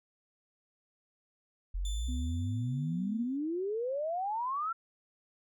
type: exponential sweep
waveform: sine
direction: up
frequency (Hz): 41.96 to 1376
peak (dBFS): -31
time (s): 1.74-4.73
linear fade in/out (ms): 10
type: tone with exponential decay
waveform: 25% pulse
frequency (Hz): 3520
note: A7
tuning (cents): 0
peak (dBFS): -37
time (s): 1.85-3.37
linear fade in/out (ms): 2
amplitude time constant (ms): 330
type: tone with pitch glide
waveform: sine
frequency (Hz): 249.2 to 246.1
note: B3 to B3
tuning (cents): +16 to -6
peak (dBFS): -38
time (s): 2.08-3.24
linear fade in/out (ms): 10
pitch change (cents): -22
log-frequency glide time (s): 2.6-2.79
effects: none